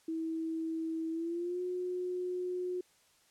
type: tone with pitch glide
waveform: sine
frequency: 324.1 to 361.7 Hz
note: E4 to F#4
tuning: -29 to -39 cents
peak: -33 dBFS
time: 0.08-2.81 s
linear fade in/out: 5 ms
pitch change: +190 cents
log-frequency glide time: 1.11-1.61 s
effects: white hiss -67 dBFS RMS until 3.3 s + low-pass 10000 Hz 12 dB/octave